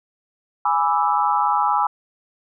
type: chord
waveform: sine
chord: E dominant seventh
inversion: first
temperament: equal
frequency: 830.6 / 987.8 / 1174.7 / 1318.5 Hz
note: G#5 / B5 / D6 / E6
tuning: 0 / 0 / 0 / 0 cents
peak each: -20 / -21 / -24 / -23 dBFS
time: 0.65-1.87 s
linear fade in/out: 5 ms
effects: none